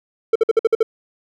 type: tone bursts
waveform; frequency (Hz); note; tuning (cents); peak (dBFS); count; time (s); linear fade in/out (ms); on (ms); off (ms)
triangle; 448.6; A4; +34; -8; 7; 0.33-0.83; 5; 26; 53
effects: none